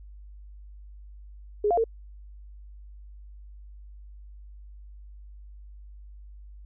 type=tone with pitch steps; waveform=sine; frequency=415.6 / 695 / 453.7 Hz; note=G#4 / F5 / A#4; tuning=+1 / -9 / -47 cents; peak=-20 dBFS; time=1.64-1.841 s; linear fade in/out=5 ms; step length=67 ms; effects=added 50 Hz sine -43 dBFS peak until 6.65 s